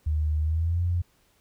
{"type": "tone with pitch glide", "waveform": "sine", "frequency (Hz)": [76.6, 87.48], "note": ["D#2", "F2"], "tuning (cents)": [-27, 3], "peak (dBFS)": -22, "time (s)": [0.06, 1.02], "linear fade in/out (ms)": 10, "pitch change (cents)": 230, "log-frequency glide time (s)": [0.41, 0.82], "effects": ["pink hiss -65 dBFS RMS until 1.4 s"]}